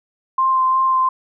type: tone with vibrato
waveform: sine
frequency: 1046.5 Hz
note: C6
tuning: in tune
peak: -13 dBFS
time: 0.38-1.09 s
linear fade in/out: 5 ms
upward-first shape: sine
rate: 2.8 Hz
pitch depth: 12 cents each way
effects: none